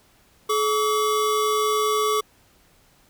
square tone pair together, 427.4 / 1142 Hz, G#4 / D6, +50 / -49 cents, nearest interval octave + perfect fourth, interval 1701 cents, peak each -23 dBFS, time 0.49-2.21 s, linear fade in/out 10 ms, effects pink hiss -58 dBFS RMS until 3.09 s

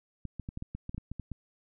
clicks, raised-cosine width 5 ms, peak -25 dBFS, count 12, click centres 0.253 / 0.397 / 0.489 / 0.574 / 0.624 / 0.75 / 0.894 / 0.946 / 0.98 / 1.116 / 1.197 / 1.317 s, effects none

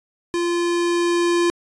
square tone with level ramp, 345.6 Hz, F4, 18 cents flat, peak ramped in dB -20 to -16 dBFS, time 0.34-1.5 s, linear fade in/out 0 ms, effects resampled to 22050 Hz

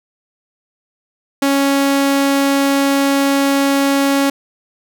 sawtooth tone, 277.2 Hz, C#4, in tune, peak -8 dBFS, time 1.42-4.3 s, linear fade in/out 5 ms, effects none

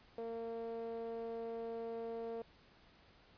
sawtooth tone with band-pass filter, 229.3 Hz, A#3, 28 cents flat, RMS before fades -43 dBFS, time 0.18-2.42 s, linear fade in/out 2 ms, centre 530 Hz, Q 8.3, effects pink hiss -65 dBFS RMS until 3.37 s + resampled to 11025 Hz

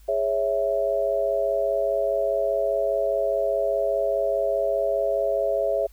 sine chord, C# minor, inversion second, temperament equal, 415.3 / 554.4 / 659.3 Hz, G#4 / C#5 / E5, 0 / 0 / 0 cents, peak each -28 / -24 / -24 dBFS, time 0.08-5.87 s, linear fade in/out 10 ms, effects added 50 Hz sine -47 dBFS peak until 5.92 s + white hiss -60 dBFS RMS until 5.92 s

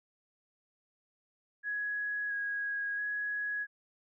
sine tone with vibrato, 1661.2 Hz, G#6, in tune, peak -32 dBFS, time 1.63-3.67 s, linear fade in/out 50 ms, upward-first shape square, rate 0.74 Hz, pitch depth 12 cents each way, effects none

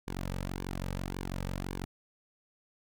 sawtooth tone with flanger, 46.07 Hz, F#1, 7 cents flat, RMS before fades -37 dBFS, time 0.07-1.85 s, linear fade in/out 10 ms, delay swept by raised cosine 1.5 to 2.9 ms, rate 1.8 Hz, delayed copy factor -0.75, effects none

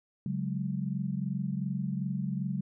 sine chord, C# suspended fourth, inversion none, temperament equal with one note detuned, 140.12 / 185 / 207.7 Hz, C#3 / F#3 / G#3, +19 / 0 / 0 cents, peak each -34 / -33 / -36 dBFS, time 0.26-2.61 s, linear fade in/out 2 ms, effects none

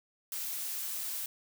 blue noise, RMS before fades -37 dBFS, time 0.32-1.26 s, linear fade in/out 2 ms, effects none

